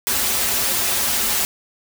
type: noise with comb filter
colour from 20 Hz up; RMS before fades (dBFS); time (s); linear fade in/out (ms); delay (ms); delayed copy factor
white; -20; 0.07-1.45; 0; 6.5; -0.9
effects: none